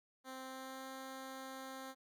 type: tone with pitch glide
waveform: 10% pulse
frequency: 261.6 to 264.5 Hz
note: C4 to C4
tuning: 0 to +19 cents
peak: -38 dBFS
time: 0.24-1.95 s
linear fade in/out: 50 ms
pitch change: +19 cents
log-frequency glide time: 0.43-0.88 s
effects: none